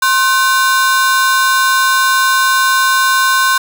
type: ring-modulated tone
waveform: 45% pulse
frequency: 1290 Hz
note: E6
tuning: 38 cents flat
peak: -6 dBFS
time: 0.02-3.58 s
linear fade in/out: 5 ms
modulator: 229 Hz
effects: none